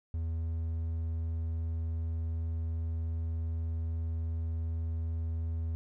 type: tone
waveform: triangle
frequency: 81.7 Hz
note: E2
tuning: 15 cents flat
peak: -29 dBFS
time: 0.14-5.75 s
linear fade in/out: 0 ms
effects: none